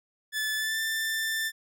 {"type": "tone with pitch glide", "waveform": "sawtooth", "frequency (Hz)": [1738, 1777.6], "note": ["A6", "A6"], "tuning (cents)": [-22, 17], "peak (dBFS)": -24, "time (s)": [0.32, 1.52], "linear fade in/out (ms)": 50, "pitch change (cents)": 39, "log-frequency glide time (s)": [0.56, 0.79], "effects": []}